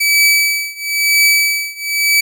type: tone with tremolo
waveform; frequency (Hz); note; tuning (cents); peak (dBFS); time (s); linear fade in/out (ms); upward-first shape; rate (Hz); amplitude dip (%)
sawtooth; 2296; D7; -40; -4; 0-2.21; 10; triangle; 1; 95
effects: none